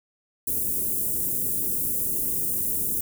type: band-stop noise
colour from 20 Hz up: white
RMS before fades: -26 dBFS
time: 0.47-3.01 s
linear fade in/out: 5 ms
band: 420 to 9500 Hz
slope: 24 dB/octave
effects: none